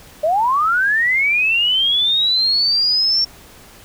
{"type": "linear sweep", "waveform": "sine", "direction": "up", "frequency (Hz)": [587.3, 5490], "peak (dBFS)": -13, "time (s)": [0.23, 3.25], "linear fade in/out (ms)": 10, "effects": ["pink hiss -43 dBFS RMS until 3.84 s"]}